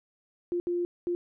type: tone bursts at uneven times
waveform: sine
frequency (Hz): 350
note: F4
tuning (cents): +4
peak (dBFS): -26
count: 3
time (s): 0.52-0.6 / 0.67-0.85 / 1.07-1.15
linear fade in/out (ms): 0
effects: none